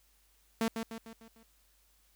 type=tone with echo; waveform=sawtooth; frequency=225.8 Hz; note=A3; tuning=45 cents sharp; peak=-24 dBFS; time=0.61-0.68 s; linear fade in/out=2 ms; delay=150 ms; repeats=5; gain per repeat=-6 dB; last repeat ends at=1.43 s; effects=added 50 Hz sine -69 dBFS peak until 2.15 s + white hiss -69 dBFS RMS until 2.15 s